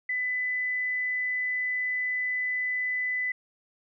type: tone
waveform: sine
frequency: 2001 Hz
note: B6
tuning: 22 cents sharp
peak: -26 dBFS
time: 0.09-3.32 s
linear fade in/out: 5 ms
effects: none